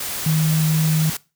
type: tone in noise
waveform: sine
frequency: 157 Hz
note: D#3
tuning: 16 cents sharp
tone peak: -15 dBFS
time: 0.26-1.1 s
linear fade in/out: 5 ms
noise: white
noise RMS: -27 dBFS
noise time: 0-1.17 s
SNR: +9 dB
effects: noise-tail reverb RT60 0.3 s tail -21 dB re dry